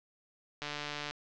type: click train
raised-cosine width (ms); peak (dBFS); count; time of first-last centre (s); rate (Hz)
0.2; -20; 73; 0.62-1.11; 147
effects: low-pass 5000 Hz 12 dB/octave